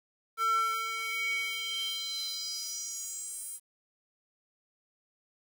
square tone with high-pass filter sweep, 448.7 Hz, A4, 34 cents sharp, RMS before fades -34 dBFS, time 0.37-3.6 s, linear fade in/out 50 ms, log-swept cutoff 1200 to 10000 Hz, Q 5.6, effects 10-bit

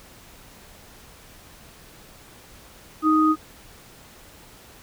sine tone pair together, 312.2 / 1244.5 Hz, D#4 / D#6, +6 / 0 cents, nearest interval 2 octaves, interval 2394 cents, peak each -17 / -19 dBFS, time 3.02-3.36 s, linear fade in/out 50 ms, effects pink hiss -48 dBFS RMS until 4.82 s

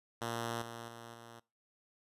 5% pulse tone with level steps, 116.54 Hz, A#2, in tune, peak -25 / -33 / -37 / -40 dBFS, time 0.21-1.4 s, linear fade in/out 10 ms, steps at 0.62 / 0.88 / 1.14 s, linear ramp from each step 2 ms, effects noise-tail reverb RT60 0.3 s tail -23 dB re dry + resampled to 32000 Hz

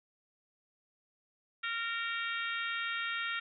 harmonic tone, 461.7 Hz, A#4, 17 cents flat, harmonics 3 / 4 / 5 / 6 / 7 / 8, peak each -37 / -39 / -41 / -43 / -44 / -45 dBFS, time 1.63-3.4 s, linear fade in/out 10 ms, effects none

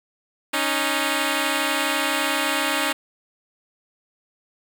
5% pulse tone pair together, 277.2 / 309.3 Hz, C#4 / D#4, 0 / -10 cents, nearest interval major second, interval 190 cents, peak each -12 dBFS, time 0.53-2.93 s, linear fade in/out 10 ms, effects 8-bit

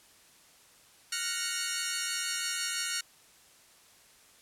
10% pulse chord, Gb major seventh, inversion third, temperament equal, 1396.9 / 1480 / 1864.7 / 2217 Hz, F6 / Gb6 / Bb6 / Db7, 0 / 0 / 0 / 0 cents, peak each -28 dBFS, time 1.12-3.01 s, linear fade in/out 5 ms, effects white hiss -59 dBFS RMS until 4.41 s + low-pass 11000 Hz 12 dB/octave

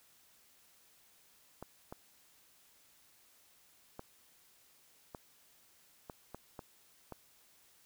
clicks, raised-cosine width 1 ms, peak -30 dBFS, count 8, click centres 1.626 / 1.925 / 3.994 / 5.148 / 6.098 / 6.346 / 6.592 / 7.123 s, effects white hiss -66 dBFS RMS until 7.85 s

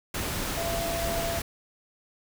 sine tone in noise, 674 Hz, E5, 38 cents sharp, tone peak -30 dBFS, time 0.57-1.39 s, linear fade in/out 5 ms, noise pink, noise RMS -31 dBFS, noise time 0.14-1.42 s, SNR -2 dB, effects none

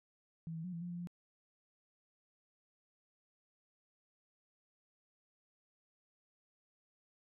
sine tone with pitch steps, 163.9 / 162.3 / 181.5 / 167.9 / 175.8 / 173.7 / 174.7 Hz, E3 / E3 / F#3 / E3 / F3 / F3 / F3, -10 / -27 / -33 / +32 / +12 / -9 / +1 cents, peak -40 dBFS, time 0.47-1.072 s, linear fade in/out 0 ms, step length 86 ms, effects none

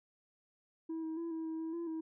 sine tone with pitch steps, 324.3 / 319.5 / 334.7 / 323.4 / 321.2 / 323.6 / 338.6 / 320.9 Hz, E4 / D#4 / E4 / E4 / E4 / E4 / E4 / E4, -28 / +46 / +26 / -33 / -45 / -32 / +46 / -46 cents, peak -34 dBFS, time 0.89-2.01 s, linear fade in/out 10 ms, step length 140 ms, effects tanh soft clip ceiling -36 dBFS

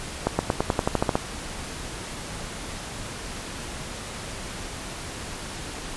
accelerating click train, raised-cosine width 1 ms, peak -6 dBFS, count 11, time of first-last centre 0.27-1.155 s, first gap 120 ms, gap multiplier 0.93, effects pink hiss -35 dBFS RMS until 5.96 s + resampled to 24000 Hz

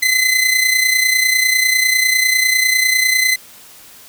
sawtooth tone with amplitude modulation, 2040 Hz, C7, 44 cents flat, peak -6 dBFS, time 0.02-3.36 s, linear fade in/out 10 ms, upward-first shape sine, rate 30 Hz, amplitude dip 55%, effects white hiss -41 dBFS RMS until 4.08 s

